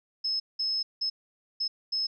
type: tone bursts at uneven times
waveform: sine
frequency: 5190 Hz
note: E8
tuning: 28 cents flat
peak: -26 dBFS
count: 5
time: 0.24-0.4 / 0.59-0.83 / 1.01-1.1 / 1.6-1.68 / 1.92-2.07 s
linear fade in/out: 10 ms
effects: none